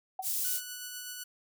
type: tone with exponential decay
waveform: sine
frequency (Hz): 757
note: F#5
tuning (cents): +39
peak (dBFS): -29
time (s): 0.19-0.28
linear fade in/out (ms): 5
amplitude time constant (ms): 18
type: high-pass noise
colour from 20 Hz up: white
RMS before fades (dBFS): -32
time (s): 0.22-0.61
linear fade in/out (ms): 50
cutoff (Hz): 6500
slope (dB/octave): 12
type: tone with tremolo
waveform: 5% pulse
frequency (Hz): 1480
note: F#6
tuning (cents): 0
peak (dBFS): -27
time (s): 0.44-1.24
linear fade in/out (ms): 10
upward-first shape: sine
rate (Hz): 8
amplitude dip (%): 25
effects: none